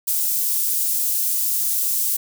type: high-pass noise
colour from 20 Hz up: white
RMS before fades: -21 dBFS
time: 0.07-2.17 s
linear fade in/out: 10 ms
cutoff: 8500 Hz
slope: 12 dB/octave
effects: none